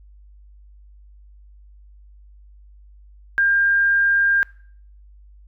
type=tone; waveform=sine; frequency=1602 Hz; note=G6; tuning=37 cents sharp; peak=-14 dBFS; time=3.38-4.43 s; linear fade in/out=0 ms; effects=noise-tail reverb RT60 0.6 s tail -23 dB re dry + added 50 Hz sine -44 dBFS peak until 5.47 s